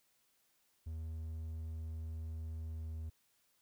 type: tone with pitch glide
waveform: triangle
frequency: 80.1 to 79.64 Hz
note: E2 to D#2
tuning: -49 to +41 cents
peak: -38 dBFS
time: 0.86-3.1 s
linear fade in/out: 10 ms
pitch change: -10 cents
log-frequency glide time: 2.7-2.88 s
effects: white hiss -75 dBFS RMS until 3.61 s